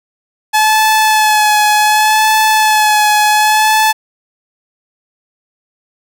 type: tone with vibrato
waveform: sawtooth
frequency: 857 Hz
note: A5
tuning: 46 cents flat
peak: -4 dBFS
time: 0.53-3.93 s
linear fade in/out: 20 ms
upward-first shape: sine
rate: 0.67 Hz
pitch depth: 26 cents each way
effects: none